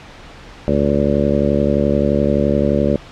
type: harmonic tone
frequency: 71.6 Hz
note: D2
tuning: 43 cents flat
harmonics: 1 / 2 / 3 / 4 / 5 / 6 / 7 / 8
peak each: -23 / -22 / -18 / -22 / -22 / -23 / -22 / -20 dBFS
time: 0.68-2.96 s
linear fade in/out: 0 ms
effects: pink hiss -38 dBFS RMS until 3.11 s + low-pass 4000 Hz 12 dB/octave